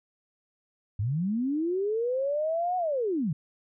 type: linear two-way sweep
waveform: sine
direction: up then down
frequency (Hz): 92.8 to 740 to 134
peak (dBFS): -25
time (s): 0.99-3.33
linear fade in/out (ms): 5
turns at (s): 2.77
effects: none